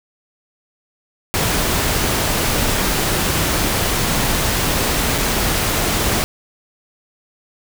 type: noise with dropouts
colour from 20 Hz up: pink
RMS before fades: -18 dBFS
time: 1.34-6.24 s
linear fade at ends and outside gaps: 0 ms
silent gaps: 5.18-5.184 s
effects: none